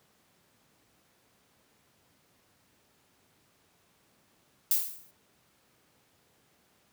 violet noise with exponential decay, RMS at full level -22 dBFS, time 4.71-5.11 s, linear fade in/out 1 ms, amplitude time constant 85 ms, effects pink hiss -67 dBFS RMS until 6.92 s + high-pass 100 Hz 12 dB/octave

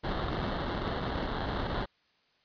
pink noise with sample-and-hold, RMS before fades -33 dBFS, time 0.03-1.86 s, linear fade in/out 20 ms, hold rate 2450 Hz, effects white hiss -69 dBFS RMS until 2.44 s + resampled to 11025 Hz

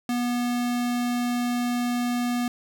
square tone, 243 Hz, B3, 28 cents flat, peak -24 dBFS, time 0.09-2.48 s, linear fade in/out 2 ms, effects none

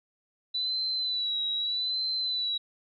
sine tone with vibrato, 3967 Hz, B7, 7 cents sharp, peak -27 dBFS, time 0.54-2.58 s, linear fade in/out 10 ms, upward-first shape sine, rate 0.81 Hz, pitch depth 53 cents each way, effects none

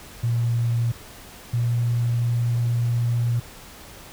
triangle tone pair in turn, 117.7 / 119 Hz, A#2 / A#2, +17 / +36 cents, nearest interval unison, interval 19 cents, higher second, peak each -15 dBFS, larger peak neither, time 0.23-0.92 / 1.53-3.4 s, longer second, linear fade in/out 10 ms, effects tanh soft clip ceiling -17 dBFS + pink hiss -43 dBFS RMS until 4.12 s

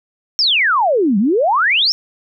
sine exponential two-way sweep, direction down then up, 5588 to 187.4 to 5588 Hz, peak -11 dBFS, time 0.39-1.92 s, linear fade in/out 0 ms, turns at 1.18 s, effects none

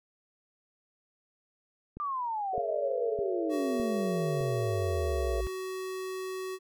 click train, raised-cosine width 3 ms, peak -29 dBFS, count 5, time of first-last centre 1.97-4.409 s, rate 1.64 Hz
sine exponential sweep, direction down, 1200 to 53.6 Hz, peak -30 dBFS, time 2-5.47 s, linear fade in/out 0 ms
sine chord, A# half-diminished seventh, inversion third, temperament just, 419.5 / 466.2 / 559.4 / 671.3 Hz, G#4 / A#4 / C#5 / E5, +17 / 0 / +16 / +31 cents, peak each -37 dBFS, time 2.53-5.41 s, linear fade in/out 5 ms
square tone, 375 Hz, F#4, 23 cents sharp, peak -35 dBFS, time 3.49-6.59 s, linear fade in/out 50 ms
effects none

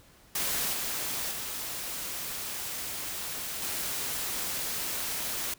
white noise with level steps, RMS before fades -30 / -33 / -36 / -33 dBFS, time 0.35-5.54 s, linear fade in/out 5 ms, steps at 0.73 / 1.31 / 3.62 s, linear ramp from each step 2 ms, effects pink hiss -58 dBFS RMS until 5.58 s

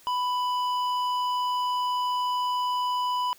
sine tone with hard clipping, 993 Hz, B5, 9 cents sharp, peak -26 dBFS, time 0.07-3.33 s, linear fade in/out 0 ms, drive 9 dB, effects white hiss -55 dBFS RMS until 3.38 s

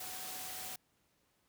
sine tone in noise, 746 Hz, F#5, 14 cents sharp, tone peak -52 dBFS, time 0-0.76 s, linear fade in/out 5 ms, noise white, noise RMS -44 dBFS, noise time 0-0.76 s, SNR -11 dB, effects pink hiss -75 dBFS RMS until 1.48 s + high-pass 60 Hz 12 dB/octave

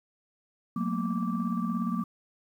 sine tone cluster, 181.6 / 222.1 / 239.1 / 1168 Hz, F#3 / A3 / A#3 / D6, -32 / +16 / +44 / -10 cents, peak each -31 / -31 / -32 / -36 dBFS, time 0.76-2.04 s, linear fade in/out 5 ms, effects tanh soft clip ceiling -18 dBFS + 10-bit

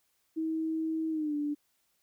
sine tone with pitch glide, 320 to 293.4 Hz, D#4 to D4, +49 to -2 cents, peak -29 dBFS, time 0.36-1.55 s, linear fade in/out 20 ms, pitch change -151 cents, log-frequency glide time 1.1-1.35 s, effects white hiss -74 dBFS RMS until 2.02 s

